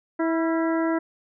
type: harmonic tone with a mistuned harmonic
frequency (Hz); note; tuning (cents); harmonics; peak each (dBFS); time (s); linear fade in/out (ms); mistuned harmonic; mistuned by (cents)
326.6; E4; -16; 1 / 2 / 3 / 4 / 5 / 6; -22 / -28 / -32 / -34 / -36 / -38; 0.19-0.99; 10; 4; +54
effects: none